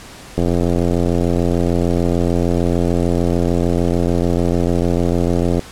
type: click train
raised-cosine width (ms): 2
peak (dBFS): -4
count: 453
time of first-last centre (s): 0.38-5.593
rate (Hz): 86.7
effects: pink hiss -37 dBFS RMS until 5.71 s + low-pass 10000 Hz 12 dB/octave